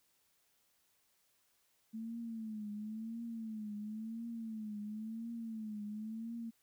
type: tone with vibrato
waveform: sine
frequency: 220 Hz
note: A3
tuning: in tune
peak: -40 dBFS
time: 1.93-6.51 s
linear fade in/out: 20 ms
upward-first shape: triangle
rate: 0.96 Hz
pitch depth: 110 cents each way
effects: white hiss -75 dBFS RMS until 6.62 s